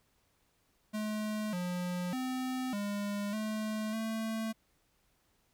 square tone with pitch steps, 213.7 / 178.6 / 256.9 / 203.6 / 215.9 / 222.3 Hz, G#3 / F3 / C4 / G#3 / A3 / A3, +50 / +39 / -32 / -34 / -33 / +18 cents, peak -34 dBFS, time 0.93-4.53 s, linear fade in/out 20 ms, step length 600 ms, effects pink hiss -73 dBFS RMS until 5.53 s

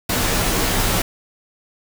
pink noise with comb filter, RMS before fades -19 dBFS, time 0.09-1.02 s, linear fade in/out 5 ms, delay 14 ms, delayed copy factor -0.7, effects none

